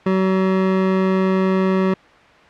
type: tone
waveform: 25% pulse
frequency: 189 Hz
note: F#3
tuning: 37 cents sharp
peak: -11 dBFS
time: 0.06-1.94 s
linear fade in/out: 5 ms
effects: white hiss -46 dBFS RMS until 2.49 s + low-pass 2000 Hz 12 dB/octave